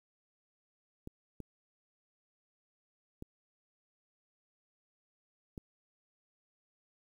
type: clicks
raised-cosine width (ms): 3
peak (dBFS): -30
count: 4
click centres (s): 1.074 / 1.403 / 3.224 / 5.578
effects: 10-bit